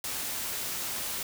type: noise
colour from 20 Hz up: white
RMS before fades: -34 dBFS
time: 0.04-1.23 s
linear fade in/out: 2 ms
effects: none